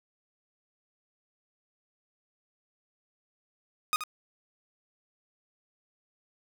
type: tone with echo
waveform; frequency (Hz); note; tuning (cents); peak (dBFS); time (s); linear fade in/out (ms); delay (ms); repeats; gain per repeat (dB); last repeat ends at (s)
sawtooth; 1241; D#6; -5; -20; 3.93-3.96; 0; 77; 1; -10; 4.037
effects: none